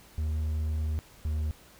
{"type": "tone pair in turn", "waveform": "triangle", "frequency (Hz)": [77.4, 76.69], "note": ["D#2", "D#2"], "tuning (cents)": [-9, -24], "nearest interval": "unison", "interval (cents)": 15, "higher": "first", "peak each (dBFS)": -25, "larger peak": "neither", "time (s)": [[0.18, 0.99], [1.25, 1.51]], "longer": "first", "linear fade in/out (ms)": 0, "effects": ["pink hiss -55 dBFS RMS until 1.79 s"]}